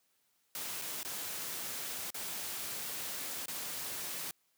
white noise with dropouts, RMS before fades -40 dBFS, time 0.55-4.31 s, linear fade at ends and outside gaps 1 ms, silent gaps 0.816-0.82 / 1.031-1.049 / 2.104-2.144 / 3.458-3.481 s, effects white hiss -75 dBFS RMS until 4.57 s + high-pass 100 Hz 12 dB/octave

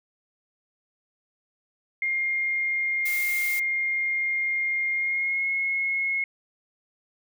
sine tone with pitch glide, 2122 to 2169 Hz, C7 to C#7, +24 to -38 cents, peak -23 dBFS, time 2.02-6.24 s, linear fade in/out 2 ms, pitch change +38 cents, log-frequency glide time 4.93-5.48 s
blue noise, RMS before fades -34 dBFS, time 3.05-3.6 s, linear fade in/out 10 ms
effects none

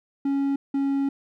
triangle tone pair in turn, 277.2 / 276.2 Hz, C#4 / C#4, 0 / -6 cents, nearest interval unison, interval 6 cents, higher first, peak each -19 dBFS, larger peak neither, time 0.25-0.56 / 0.74-1.09 s, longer second, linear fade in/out 5 ms, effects none

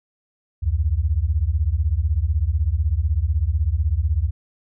sine beating tone pair, 69.3 / 85.3 Hz, C#2 / F2, 0 / -40 cents, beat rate 16 Hz, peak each -20 dBFS, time 0.62-4.31 s, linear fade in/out 20 ms, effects none

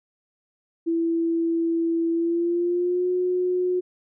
sine tone with pitch glide, 332.4 to 362.5 Hz, E4 to F#4, +15 to -35 cents, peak -20 dBFS, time 0.86-3.81 s, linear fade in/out 20 ms, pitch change +150 cents, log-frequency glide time 2.11-3.09 s, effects none

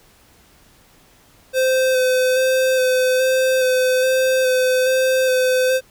square tone with vibrato, 515 Hz, C5, 28 cents flat, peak -15 dBFS, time 1.53-5.81 s, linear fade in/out 50 ms, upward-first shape square, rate 1.2 Hz, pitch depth 14 cents each way, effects pink hiss -52 dBFS RMS until 5.9 s

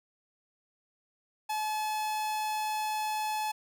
45% pulse tone, 858 Hz, A5, 44 cents flat, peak -30 dBFS, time 1.49-3.52 s, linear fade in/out 10 ms, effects none

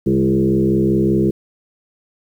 sine tone with frequency modulation, 270 Hz, C#4, 45 cents flat, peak -12 dBFS, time 0.06-1.31 s, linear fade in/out 10 ms, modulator 65.2 Hz, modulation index 2.2, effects 8-bit

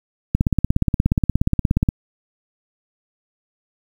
click train, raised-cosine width 5 ms, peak -3 dBFS, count 27, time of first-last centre 0.35-1.888 s, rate 16.9 Hz, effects 7-bit

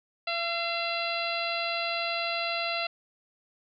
harmonic tone with a mistuned harmonic, 678 Hz, E5, 49 cents sharp, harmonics 1 / 2 / 3 / 4 / 5 / 6 / 7, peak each -33 / -36 / -37 / -33 / -40 / -36 / -41 dBFS, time 0.27-2.87 s, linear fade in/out 5 ms, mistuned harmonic 3, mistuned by +26 cents, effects none

